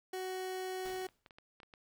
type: tone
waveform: 30% pulse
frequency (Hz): 372.9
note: F#4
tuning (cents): +14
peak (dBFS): -35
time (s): 0.13-1.07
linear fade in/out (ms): 5
type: noise with exponential decay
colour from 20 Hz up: pink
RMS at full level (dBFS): -49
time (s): 0.85-1.29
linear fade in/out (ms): 5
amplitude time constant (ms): 94
type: clicks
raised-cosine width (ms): 0.3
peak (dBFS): -38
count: 11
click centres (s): 0.898 / 0.962 / 1.016 / 1.05 / 1.088 / 1.262 / 1.308 / 1.385 / 1.602 / 1.632 / 1.738
effects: none

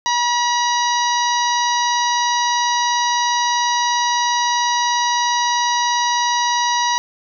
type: harmonic tone with a mistuned harmonic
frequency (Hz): 963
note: B5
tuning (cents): -44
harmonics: 1 / 2 / 3 / 4 / 5 / 6 / 7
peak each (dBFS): -17 / -24 / -29 / -25 / -28 / -25 / -37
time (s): 0.06-6.98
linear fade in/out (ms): 0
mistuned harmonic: 7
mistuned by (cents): -77
effects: none

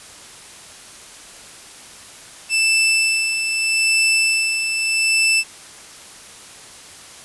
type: tone with tremolo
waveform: sawtooth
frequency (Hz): 2648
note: E7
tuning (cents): +7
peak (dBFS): -10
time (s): 2.49-5.44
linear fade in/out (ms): 50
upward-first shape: sine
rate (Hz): 0.8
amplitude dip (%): 50
effects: white hiss -40 dBFS RMS until 7.24 s + resampled to 24000 Hz

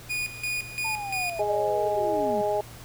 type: tone with tremolo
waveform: 40% pulse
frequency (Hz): 2459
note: D#7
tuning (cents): -21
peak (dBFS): -26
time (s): 0.09-1.42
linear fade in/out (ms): 20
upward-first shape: square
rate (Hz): 2.9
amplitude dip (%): 75
type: linear sweep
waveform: sine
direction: down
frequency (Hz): 902 to 194.1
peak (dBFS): -31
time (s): 0.84-2.42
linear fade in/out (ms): 10
type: harmonic tone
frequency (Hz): 207.7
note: G#3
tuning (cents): 0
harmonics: 2 / 3 / 4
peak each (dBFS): -28 / -26 / -28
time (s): 1.39-2.61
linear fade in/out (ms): 5
effects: added 117 Hz sine -46 dBFS peak until 2.84 s + pink hiss -46 dBFS RMS until 2.84 s

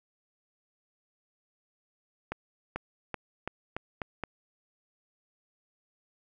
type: accelerating click train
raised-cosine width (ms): 0.5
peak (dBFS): -18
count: 7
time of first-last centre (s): 2.32-4.237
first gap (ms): 440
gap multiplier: 0.87
effects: none

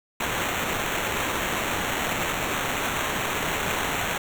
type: noise with sample-and-hold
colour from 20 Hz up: white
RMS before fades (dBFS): -27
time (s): 0.2-4.18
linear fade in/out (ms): 5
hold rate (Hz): 4900
effects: none

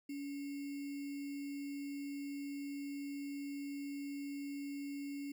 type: tone with sample-and-hold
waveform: sine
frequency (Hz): 282.8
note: C#4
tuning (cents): +35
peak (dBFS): -40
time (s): 0.09-5.32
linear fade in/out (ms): 5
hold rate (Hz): 2450
effects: none

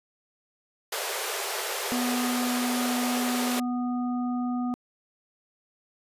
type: high-pass noise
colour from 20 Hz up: pink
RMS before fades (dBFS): -31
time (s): 0.92-3.6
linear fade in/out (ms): 5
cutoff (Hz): 380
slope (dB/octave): 96
type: harmonic tone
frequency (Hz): 246.4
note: B3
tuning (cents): -4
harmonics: 1 / 3 / 5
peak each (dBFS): -26 / -36 / -40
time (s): 1.92-4.74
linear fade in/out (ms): 0
effects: resampled to 32000 Hz

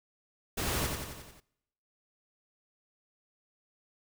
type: noise with echo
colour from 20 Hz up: pink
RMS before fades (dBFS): -33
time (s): 0.57-0.87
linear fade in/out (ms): 10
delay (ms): 89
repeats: 6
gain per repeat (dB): -4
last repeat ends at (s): 1.404
effects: noise-tail reverb RT60 0.9 s tail -24 dB re dry

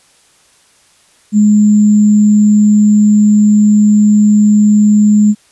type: tone with sample-and-hold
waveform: sine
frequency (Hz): 209.8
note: G#3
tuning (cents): +18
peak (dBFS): -4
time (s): 1.32-5.35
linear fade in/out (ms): 50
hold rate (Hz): 7350
effects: white hiss -49 dBFS RMS until 5.51 s + resampled to 24000 Hz

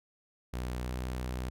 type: tone with pitch glide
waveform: sawtooth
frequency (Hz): 61.74 to 62.67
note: B1 to B1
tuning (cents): 0 to +26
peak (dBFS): -30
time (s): 0.53-1.5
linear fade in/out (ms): 10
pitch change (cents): +26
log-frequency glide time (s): 0.81-0.9
effects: none

